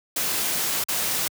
white noise with dropouts, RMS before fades -25 dBFS, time 0.16-1.28 s, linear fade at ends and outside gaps 5 ms, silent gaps 0.84-0.885 s, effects high-pass 100 Hz 12 dB/octave

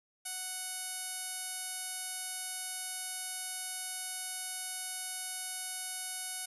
5% pulse tone with low-pass filter, 740 Hz, F#5, in tune, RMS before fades -40 dBFS, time 0.25-6.46 s, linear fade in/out 10 ms, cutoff 11000 Hz, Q 7, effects none

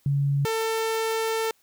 sine / sawtooth tone pair in turn, 140.8 / 447 Hz, C#3 / A4, +27 / +27 cents, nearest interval octave + minor sixth, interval 2000 cents, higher second, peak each -20 / -20 dBFS, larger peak neither, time 0.06-0.45 / 0.45-1.51 s, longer second, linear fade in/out 2 ms, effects white hiss -64 dBFS RMS until 1.62 s

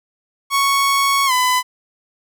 sawtooth tone with pitch glide, 1108.7 to 1005 Hz, C#6 to B5, 0 to +30 cents, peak -10 dBFS, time 0.5-1.63 s, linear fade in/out 50 ms, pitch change -170 cents, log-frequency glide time 1.26-1.32 s, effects none

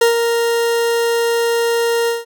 40% pulse tone with ADSR envelope, 466.2 Hz, A#4, in tune, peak -7 dBFS, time 0.01-2.25 s, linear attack 6 ms, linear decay 120 ms, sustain -6 dB, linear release 170 ms, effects none

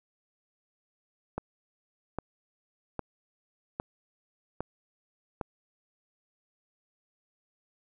click train, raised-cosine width 1 ms, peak -18 dBFS, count 6, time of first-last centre 1.38-5.412 s, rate 1.24 Hz, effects none

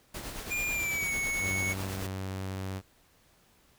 pink noise with tremolo, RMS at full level -38 dBFS, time 0.14-2.07 s, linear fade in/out 5 ms, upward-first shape triangle, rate 9.1 Hz, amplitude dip 50%
square tone with pitch glide, 2410 to 2210 Hz, D7 to C#7, +44 to -6 cents, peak -30 dBFS, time 0.5-1.74 s, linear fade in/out 20 ms, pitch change -150 cents, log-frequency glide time 0.71-1.14 s
sawtooth tone, 95.3 Hz, G2, 48 cents flat, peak -30 dBFS, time 1.39-2.82 s, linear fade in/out 50 ms
effects pink hiss -64 dBFS RMS until 3.78 s

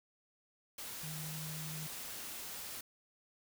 sine tone in noise, 155.56 Hz, D#3, in tune, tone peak -43 dBFS, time 1.03-1.87 s, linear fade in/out 5 ms, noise white, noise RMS -45 dBFS, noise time 0.78-2.81 s, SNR -1 dB, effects none

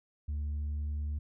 sine tone with pitch glide, 73.8 to 74.23 Hz, D2 to D2, +9 to +19 cents, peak -29 dBFS, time 0.28-1.19 s, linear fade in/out 10 ms, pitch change +10 cents, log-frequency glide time 0.45-0.9 s, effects tanh soft clip ceiling -31 dBFS

